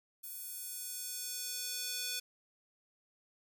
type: tone with high-pass filter sweep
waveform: square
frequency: 493.9 Hz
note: B4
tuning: in tune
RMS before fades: -41 dBFS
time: 0.23-2.2 s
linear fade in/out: 10 ms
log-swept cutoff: 12000 to 3600 Hz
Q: 1
effects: none

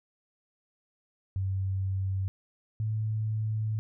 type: tone pair in turn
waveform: sine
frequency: 95.8 / 108.78 Hz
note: G2 / A2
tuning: -39 / -19 cents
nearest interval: major second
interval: 220 cents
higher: second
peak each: -27 dBFS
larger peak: neither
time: 1.36-2.28 / 2.8-3.79 s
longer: second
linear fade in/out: 0 ms
effects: none

